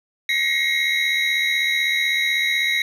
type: tone cluster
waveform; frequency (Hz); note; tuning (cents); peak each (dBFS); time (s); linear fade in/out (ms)
triangle; 1899 / 2114 / 2190 / 3839; A#6 / C7 / C#7 / B7; +32 / +17 / -22 / -50; -22; 0.29-2.82; 2
effects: none